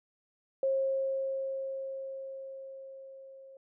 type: tone with level ramp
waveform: sine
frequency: 537 Hz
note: C5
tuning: 45 cents sharp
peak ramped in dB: -25 to -49 dBFS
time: 0.63-3.57 s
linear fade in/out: 2 ms
effects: none